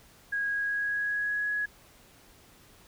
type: tone with pitch glide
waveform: sine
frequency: 1644 to 1677.6 Hz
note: G#6 to G#6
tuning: -18 to +17 cents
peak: -27 dBFS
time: 0.32-1.66 s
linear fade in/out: 10 ms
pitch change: +35 cents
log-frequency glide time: 0.47-1.5 s
effects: pink hiss -57 dBFS RMS until 2.87 s